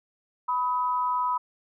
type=tone pair together; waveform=sine; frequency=991 / 1268.4 Hz; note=B5 / D#6; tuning=+6 / +33 cents; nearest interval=major third; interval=427 cents; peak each=-24 / -30 dBFS; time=0.48-1.38 s; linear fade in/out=10 ms; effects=none